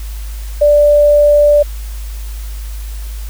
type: tone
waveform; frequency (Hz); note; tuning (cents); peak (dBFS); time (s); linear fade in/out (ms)
sine; 587.3; D5; 0; -5; 0.61-1.63; 10
effects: added 52 Hz sine -21 dBFS peak until 3.29 s + white hiss -37 dBFS RMS until 3.29 s